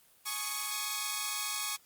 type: chord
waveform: 5% pulse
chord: Ab suspended fourth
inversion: none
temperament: equal with one note detuned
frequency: 838.3 / 1108.7 / 1244.5 Hz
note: Ab5 / Db6 / Eb6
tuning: +16 / 0 / 0 cents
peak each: -29 / -23 / -27 dBFS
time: 0.25-1.77 s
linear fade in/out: 20 ms
effects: white hiss -63 dBFS RMS until 1.85 s + Opus 24 kbps